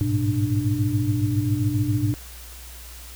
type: tone cluster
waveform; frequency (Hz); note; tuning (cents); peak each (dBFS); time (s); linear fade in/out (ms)
sine; 101.9 / 109.2 / 123 / 297.1; G#2 / A2 / B2 / D4; -32 / -13 / -7 / +20; -25; 0.01-2.14; 0
effects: added 60 Hz sine -40 dBFS peak until 3.15 s + white hiss -43 dBFS RMS until 3.15 s